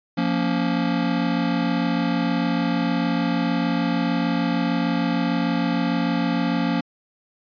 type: chord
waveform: square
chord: Bb minor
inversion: second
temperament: just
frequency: 174.81 / 233.1 / 279.7 Hz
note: F3 / Bb3 / Db4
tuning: +2 / 0 / +16 cents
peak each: -25 dBFS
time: 0.17-6.81 s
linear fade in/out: 10 ms
effects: resampled to 11025 Hz